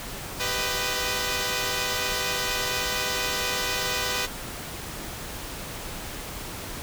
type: chord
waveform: 5% pulse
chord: G augmented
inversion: none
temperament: equal with one note detuned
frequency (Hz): 392 / 497 / 622.3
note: G4 / B4 / D#5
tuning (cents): 0 / +11 / 0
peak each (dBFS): -21 / -16 / -21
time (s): 0.39-4.27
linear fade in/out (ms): 20
effects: pink hiss -36 dBFS RMS until 6.82 s